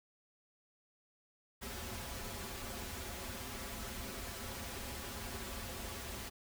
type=noise with comb filter; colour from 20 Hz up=pink; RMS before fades=-44 dBFS; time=1.61-6.3 s; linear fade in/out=20 ms; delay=6.5 ms; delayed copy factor=-0.9; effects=none